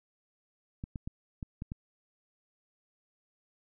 clicks, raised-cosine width 5 ms, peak -25 dBFS, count 6, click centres 0.839 / 0.958 / 1.075 / 1.428 / 1.621 / 1.719 s, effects none

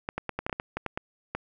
clicks, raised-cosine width 0.5 ms, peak -15 dBFS, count 12, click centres 0.089 / 0.18 / 0.293 / 0.39 / 0.465 / 0.496 / 0.528 / 0.599 / 0.77 / 0.863 / 0.975 / 1.35 s, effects none

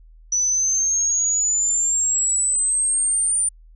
sine exponential sweep, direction up, 5920 to 9200 Hz, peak -17 dBFS, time 0.32-3.49 s, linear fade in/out 5 ms, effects added 40 Hz sine -44 dBFS peak until 3.75 s

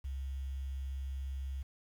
sine tone with quantisation, 67.2 Hz, C2, 47 cents sharp, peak -36 dBFS, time 0.04-1.63 s, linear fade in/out 10 ms, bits 10, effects none

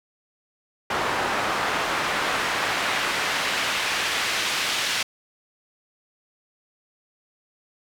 pink noise with band-pass filter sweep, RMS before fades -25 dBFS, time 0.9-5.03 s, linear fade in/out 5 ms, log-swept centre 1000 to 3200 Hz, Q 0.83, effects none

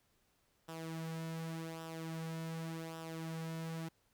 sawtooth tone with flanger, 162.8 Hz, E3, 21 cents flat, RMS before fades -43 dBFS, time 0.68-3.89 s, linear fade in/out 10 ms, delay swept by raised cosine 0.45 to 3.65 ms, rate 0.87 Hz, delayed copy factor -0.6, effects pink hiss -75 dBFS RMS until 4.13 s

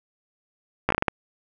slowing click train, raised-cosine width 0.5 ms, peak -5 dBFS, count 7, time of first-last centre 0.89-1.082 s, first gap 14 ms, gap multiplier 1.33, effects none

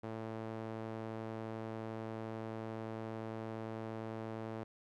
sawtooth tone with band-pass filter, 111.4 Hz, A2, 22 cents sharp, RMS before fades -43 dBFS, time 0.03-4.64 s, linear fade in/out 10 ms, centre 520 Hz, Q 0.71, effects none

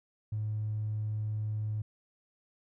triangle tone with tanh clipping, 107 Hz, A2, 48 cents flat, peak -30 dBFS, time 0.32-1.82 s, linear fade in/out 5 ms, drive 1 dB, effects none

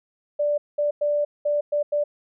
sine tone bursts at uneven times, 587.3 Hz, D5, in tune, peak -19 dBFS, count 6, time 0.39-0.58 / 0.78-0.91 / 1.01-1.25 / 1.45-1.61 / 1.72-1.83 / 1.92-2.04 s, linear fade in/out 10 ms, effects none

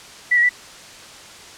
sine tone with pitch steps, 1967 / 1911 / 1969 Hz, B6 / A#6 / B6, -7 / +43 / -6 cents, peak -12 dBFS, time 0.31-0.493 s, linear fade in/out 10 ms, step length 61 ms, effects white hiss -40 dBFS RMS until 1.57 s + low-pass 7000 Hz 12 dB/octave

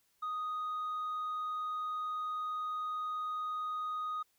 sine tone with tanh clipping, 1244.5 Hz, D#6, in tune, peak -35 dBFS, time 0.22-4.23 s, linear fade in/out 10 ms, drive 1 dB, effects white hiss -74 dBFS RMS until 4.38 s

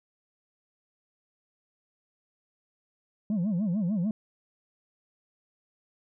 sine tone with vibrato, 193.1 Hz, G3, 26 cents flat, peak -22 dBFS, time 3.3-4.11 s, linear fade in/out 2 ms, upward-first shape sine, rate 6.7 Hz, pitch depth 240 cents each way, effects tanh soft clip ceiling -24 dBFS

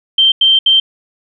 sine tone bursts at uneven times, 3136 Hz, G7, in tune, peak -6 dBFS, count 3, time 0.18-0.32 / 0.41-0.59 / 0.66-0.8 s, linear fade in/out 5 ms, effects none

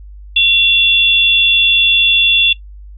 sine tone pair together, 2737 / 3448 Hz, F7 / A7, -36 / -36 cents, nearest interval major third, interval 400 cents, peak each -10 dBFS, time 0.36-2.53 s, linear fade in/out 5 ms, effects noise-tail reverb RT60 0.1 s tail -17 dB re dry + added 50 Hz sine -31 dBFS peak until 2.97 s

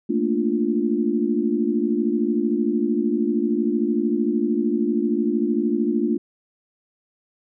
sine chord, Bb major seventh, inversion third, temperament equal, 220 / 233.1 / 293.7 / 349.2 Hz, A3 / Bb3 / D4 / F4, 0 / 0 / 0 / 0 cents, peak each -24 dBFS, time 0.09-6.18 s, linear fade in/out 10 ms, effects none

